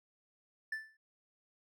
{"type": "tone with exponential decay", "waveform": "triangle", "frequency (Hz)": 1760, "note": "A6", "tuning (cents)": 0, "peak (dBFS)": -31, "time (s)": [0.72, 0.97], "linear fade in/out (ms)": 5, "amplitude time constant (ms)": 54, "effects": []}